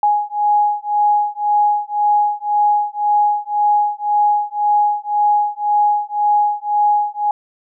sine beating tone pair, 830.6 / 832.5 Hz, G#5 / G#5, 0 / +4 cents, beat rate 1.9 Hz, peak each -16 dBFS, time 0.03-7.31 s, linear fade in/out 2 ms, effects none

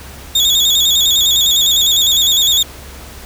35% pulse tone with vibrato, 3520 Hz, A7, in tune, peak -8 dBFS, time 0.35-2.63 s, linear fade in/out 5 ms, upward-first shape square, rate 9.9 Hz, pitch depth 68 cents each way, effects added 67 Hz sine -35 dBFS peak until 3.25 s + pink hiss -35 dBFS RMS until 3.25 s

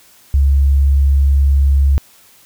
sine tone, 69.3 Hz, C#2, in tune, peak -8 dBFS, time 0.34-1.98 s, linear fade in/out 0 ms, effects white hiss -47 dBFS RMS until 2.45 s

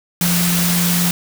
sine tone in noise, 174.8 Hz, F3, 2 cents sharp, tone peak -16 dBFS, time 0.21-1.11 s, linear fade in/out 2 ms, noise white, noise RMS -19 dBFS, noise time 0.21-1.11 s, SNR 0 dB, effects none

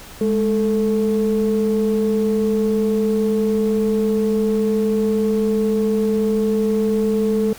sine tone pair together, 209 / 441 Hz, G#3 / A4, +11 / +4 cents, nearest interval octave + minor second, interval 1293 cents, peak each -17 dBFS, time 0.21-7.53 s, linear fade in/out 2 ms, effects tanh soft clip ceiling -10 dBFS + pink hiss -39 dBFS RMS until 7.58 s

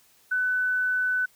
sine tone, 1500 Hz, F#6, 23 cents sharp, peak -22 dBFS, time 0.31-1.26 s, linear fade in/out 10 ms, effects white hiss -60 dBFS RMS until 1.35 s

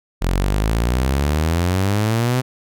sawtooth exponential sweep, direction up, 42.69 to 130 Hz, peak -12 dBFS, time 0.21-2.42 s, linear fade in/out 20 ms, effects none

